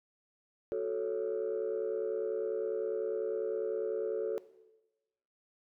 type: chord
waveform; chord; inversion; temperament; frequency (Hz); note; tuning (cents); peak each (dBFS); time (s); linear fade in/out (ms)
sine; F# minor; none; equal; 370 / 440 / 554.4; F#4 / A4 / C#5; 0 / 0 / 0; -35 / -32 / -37; 0.72-4.38; 0
effects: noise-tail reverb RT60 1.0 s tail -17 dB re dry + tanh soft clip ceiling -26 dBFS